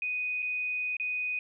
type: tone with dropouts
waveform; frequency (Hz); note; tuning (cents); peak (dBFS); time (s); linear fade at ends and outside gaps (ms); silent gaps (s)
sine; 2490; D#7; +1; -29; 0.02-1.39; 2; 0.422-0.426 / 0.968-0.998
effects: none